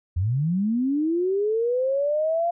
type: linear sweep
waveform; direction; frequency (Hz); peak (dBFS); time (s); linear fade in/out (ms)
sine; up; 80.6 to 696; -20; 0.16-2.51; 10
effects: none